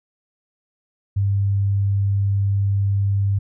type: tone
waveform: sine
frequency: 99.4 Hz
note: G2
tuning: 25 cents sharp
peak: -16 dBFS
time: 1.16-3.39 s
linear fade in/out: 10 ms
effects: none